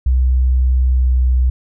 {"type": "tone with pitch glide", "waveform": "sine", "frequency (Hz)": [63.6, 62.98], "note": ["C2", "B1"], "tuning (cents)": [-48, 35], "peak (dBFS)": -10, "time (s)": [0.06, 1.5], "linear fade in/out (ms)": 5, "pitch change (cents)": -17, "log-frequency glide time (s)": [0.93, 1.12], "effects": []}